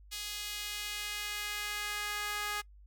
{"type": "tone with high-pass filter sweep", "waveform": "sawtooth", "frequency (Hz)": 415.3, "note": "G#4", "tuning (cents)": 0, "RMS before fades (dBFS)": -38, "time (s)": [0.11, 2.62], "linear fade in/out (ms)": 20, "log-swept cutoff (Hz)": [3500, 1300], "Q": 1.2, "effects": ["noise-tail reverb RT60 0.1 s tail -24 dB re dry", "added 50 Hz sine -53 dBFS peak until 2.86 s"]}